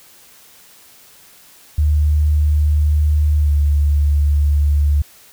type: tone with pitch glide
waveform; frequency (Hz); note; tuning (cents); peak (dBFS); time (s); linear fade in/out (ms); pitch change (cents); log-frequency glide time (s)
sine; 75.1 to 72.92; D2 to D2; +39 to -12; -11; 1.78-5.02; 5; -51; 3.4-3.5
effects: white hiss -46 dBFS RMS until 5.32 s